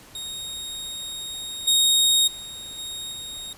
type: tone with level steps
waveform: sawtooth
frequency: 3737 Hz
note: A#7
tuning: 4 cents sharp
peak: -28 / -13 / -32 / -28 / -30 dBFS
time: 0.15-3.53 s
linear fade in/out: 2 ms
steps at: 1.67 / 2.27 / 2.78 / 3.12 s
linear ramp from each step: 10 ms
effects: pink hiss -48 dBFS RMS until 3.57 s + resampled to 32000 Hz